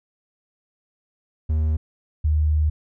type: tone pair in turn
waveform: triangle / sine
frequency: 77.78 / 76.44 Hz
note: D#2 / D#2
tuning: 0 / -30 cents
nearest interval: unison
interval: 30 cents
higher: first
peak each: -16 dBFS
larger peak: neither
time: 1.49-1.77 / 2.24-2.7 s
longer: second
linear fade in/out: 10 ms
effects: none